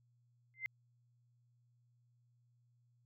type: tone with exponential growth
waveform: sine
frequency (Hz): 2078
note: C7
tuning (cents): -12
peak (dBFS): -33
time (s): 0.54-0.66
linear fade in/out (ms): 0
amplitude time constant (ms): 26
effects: added 120 Hz sine -70 dBFS peak until 3.05 s